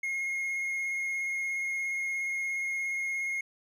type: tone with vibrato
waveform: triangle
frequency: 2151 Hz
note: C7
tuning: 47 cents sharp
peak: -28 dBFS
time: 0.03-3.41 s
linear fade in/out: 5 ms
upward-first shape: triangle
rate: 17 Hz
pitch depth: 15 cents each way
effects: none